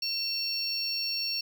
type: tone cluster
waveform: triangle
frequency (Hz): 2694 / 4438 / 5530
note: E7 / C#8 / F8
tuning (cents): +37 / +1 / -18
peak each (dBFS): -37 / -32 / -30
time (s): 0.02-1.41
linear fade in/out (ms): 5
effects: none